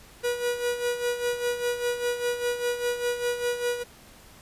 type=tone with tremolo; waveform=45% pulse; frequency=484.6 Hz; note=B4; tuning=33 cents flat; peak=-23 dBFS; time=0.23-3.84 s; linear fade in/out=20 ms; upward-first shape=sine; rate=5 Hz; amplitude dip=65%; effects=pink hiss -51 dBFS RMS until 4.41 s + resampled to 32000 Hz